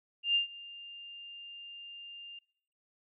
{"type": "tone with ADSR envelope", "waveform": "sine", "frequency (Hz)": 2800, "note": "F7", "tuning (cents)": 4, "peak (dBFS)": -23, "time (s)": [0.23, 2.39], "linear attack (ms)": 120, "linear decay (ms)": 120, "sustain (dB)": -21, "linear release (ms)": 5, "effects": ["noise-tail reverb RT60 0.8 s tail -26 dB re dry"]}